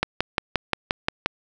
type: click train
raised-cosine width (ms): 0.3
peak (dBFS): -4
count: 8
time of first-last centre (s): 0.03-1.26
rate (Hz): 5.69
effects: none